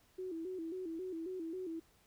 sine tone with vibrato, 348.4 Hz, F4, 4 cents flat, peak -39 dBFS, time 0.18-1.8 s, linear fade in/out 10 ms, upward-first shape square, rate 3.7 Hz, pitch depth 110 cents each way, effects pink hiss -69 dBFS RMS until 2.06 s

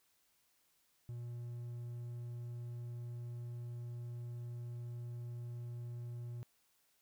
triangle tone, 119.8 Hz, A#2, 48 cents sharp, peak -40 dBFS, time 1.09-6.43 s, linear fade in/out 0 ms, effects white hiss -75 dBFS RMS until 7.01 s

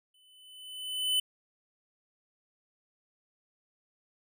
square tone with exponential growth, 3015 Hz, F#7, 32 cents sharp, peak -24 dBFS, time 0.14-1.2 s, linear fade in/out 5 ms, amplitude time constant 230 ms, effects none

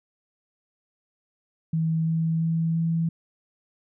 sine tone with pitch steps, 161.5 / 162.62 / 163.75 / 164.89 Hz, E3 / E3 / E3 / E3, -35 / -23 / -11 / +1 cents, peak -21 dBFS, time 1.73-3.09 s, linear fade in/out 5 ms, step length 340 ms, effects none

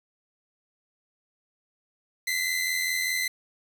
sawtooth tone pair together, 1986 / 2071 Hz, B6 / C7, +9 / -18 cents, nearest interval minor second, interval 73 cents, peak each -26 / -24 dBFS, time 2.27-3.28 s, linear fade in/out 5 ms, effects 8-bit

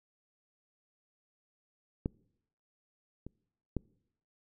clicks, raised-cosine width 3 ms, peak -18 / -30 / -19 dBFS, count 3, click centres 2.059 / 3.266 / 3.767 s, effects noise-tail reverb RT60 0.8 s tail -26 dB re dry

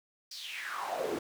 brown noise with high-pass filter sweep, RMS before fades -37 dBFS, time 0.31-1.19 s, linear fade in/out 5 ms, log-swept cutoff 5100 to 310 Hz, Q 5.7, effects none

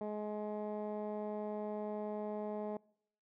15% pulse tone with low-pass filter, 210.8 Hz, G#3, 26 cents sharp, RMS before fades -40 dBFS, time 0.01-2.77 s, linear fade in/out 2 ms, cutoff 750 Hz, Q 1.2, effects noise-tail reverb RT60 0.7 s tail -25 dB re dry

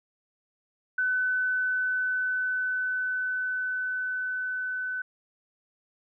sine tone with level ramp, 1507 Hz, F#6, 31 cents sharp, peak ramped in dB -23 to -29 dBFS, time 0.98-5.02 s, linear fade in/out 5 ms, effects none

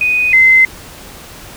sine tone pair in turn, 2489 / 2063 Hz, D#7 / C7, 0 / -25 cents, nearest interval minor third, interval 325 cents, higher first, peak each -10 / -4 dBFS, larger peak second, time 0.01-0.33 / 0.33-0.65 s, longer neither, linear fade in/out 2 ms, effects pink hiss -34 dBFS RMS until 1.56 s

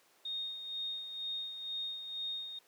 sine tone with tremolo, 3700 Hz, A#7, 14 cents flat, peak -35 dBFS, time 0.25-2.59 s, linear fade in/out 5 ms, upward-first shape sine, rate 2.1 Hz, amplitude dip 55%, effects pink hiss -66 dBFS RMS until 2.67 s + high-pass 400 Hz 12 dB/octave

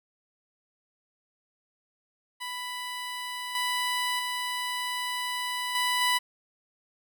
15% pulse tone with level steps, 991 Hz, B5, 6 cents sharp, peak -27 / -20 / -23 / -18 / -16 dBFS, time 2.4-6.19 s, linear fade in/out 20 ms, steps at 3.55 / 4.19 / 5.75 / 6.01 s, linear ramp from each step 2 ms, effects none

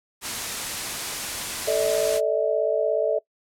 white noise, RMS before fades -29 dBFS, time 0.21-2.21 s, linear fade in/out 50 ms
sine chord, A suspended fourth, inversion none, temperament equal with one note detuned, 440 / 587.3 / 644.2 Hz, A4 / D5 / E5, 0 / 0 / -40 cents, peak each -24 dBFS, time 1.67-3.19 s, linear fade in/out 10 ms
effects noise-tail reverb RT60 0.1 s tail -21 dB re dry + low-pass 11000 Hz 12 dB/octave

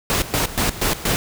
pink noise with tremolo, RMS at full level -19 dBFS, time 0.1-1.16 s, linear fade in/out 0 ms, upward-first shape square, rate 4.2 Hz, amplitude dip 80%, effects none

